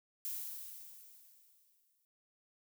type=noise with exponential decay; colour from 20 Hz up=violet; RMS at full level=-39 dBFS; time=0.25-2.05 s; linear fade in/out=0 ms; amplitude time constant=390 ms; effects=none